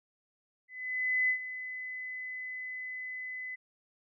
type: tone with ADSR envelope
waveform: sine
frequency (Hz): 2015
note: B6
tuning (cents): +34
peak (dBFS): -24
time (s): 0.68-3.56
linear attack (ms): 610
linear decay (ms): 91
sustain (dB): -13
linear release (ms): 17
effects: none